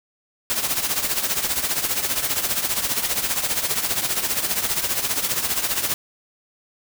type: noise with tremolo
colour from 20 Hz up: white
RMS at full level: -20 dBFS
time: 0.5-5.94 s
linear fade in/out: 0 ms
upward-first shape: triangle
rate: 15 Hz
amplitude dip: 75%
effects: none